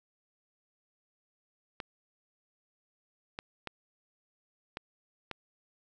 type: clicks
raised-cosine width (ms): 0.3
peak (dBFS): -21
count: 5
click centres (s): 1.802 / 3.389 / 3.673 / 4.771 / 5.313
effects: none